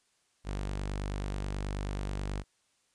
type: tone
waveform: sawtooth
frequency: 49.3 Hz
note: G1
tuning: 11 cents sharp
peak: -29 dBFS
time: 0.44-2.44 s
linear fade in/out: 50 ms
effects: white hiss -72 dBFS RMS until 2.94 s + resampled to 22050 Hz